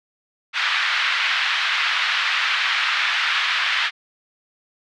pink band-pass noise, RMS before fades -21 dBFS, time 0.53-3.91 s, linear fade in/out 50 ms, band 1300 to 3700 Hz, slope 24 dB/octave, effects none

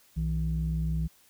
sine tone pair together, 62.31 / 160.4 Hz, B1 / E3, +16 / -47 cents, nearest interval octave + major third, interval 1637 cents, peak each -28 dBFS, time 0.16-1.08 s, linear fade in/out 20 ms, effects tanh soft clip ceiling -20 dBFS + white hiss -61 dBFS RMS until 1.29 s

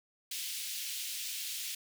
pink high-pass noise, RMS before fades -39 dBFS, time 0.31-1.75 s, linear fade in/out 5 ms, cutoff 2700 Hz, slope 24 dB/octave, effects none

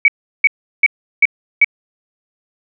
sine tone bursts, 2265 Hz, C#7, 37 cents sharp, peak -5 dBFS, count 5, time 0.05-1.645 s, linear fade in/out 2 ms, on 31 ms, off 360 ms, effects none

